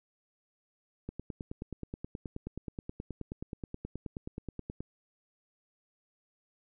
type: click train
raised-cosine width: 3 ms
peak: -25 dBFS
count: 36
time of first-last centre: 1.09-4.805 s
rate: 9.42 Hz
effects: none